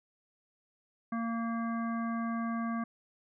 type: harmonic tone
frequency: 230 Hz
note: A#3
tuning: 23 cents flat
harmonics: 1 / 3 / 5 / 7 / 9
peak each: -32 / -42 / -39 / -46 / -52 dBFS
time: 1.12-2.84 s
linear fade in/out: 5 ms
effects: none